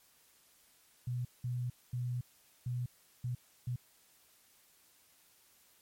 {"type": "tone bursts at uneven times", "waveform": "sine", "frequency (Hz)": 123.47, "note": "B2", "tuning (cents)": 0, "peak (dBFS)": -33, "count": 6, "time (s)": [[1.07, 1.25], [1.44, 1.7], [1.93, 2.21], [2.66, 2.86], [3.24, 3.35], [3.67, 3.76]], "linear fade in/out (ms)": 5, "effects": ["white hiss -66 dBFS RMS until 5.81 s", "MP3 64 kbps"]}